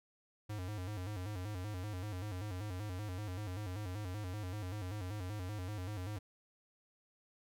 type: tone with vibrato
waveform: square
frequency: 98 Hz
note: G2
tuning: in tune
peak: -40 dBFS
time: 0.49-6.19 s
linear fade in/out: 10 ms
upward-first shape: square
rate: 5.2 Hz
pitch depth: 130 cents each way
effects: none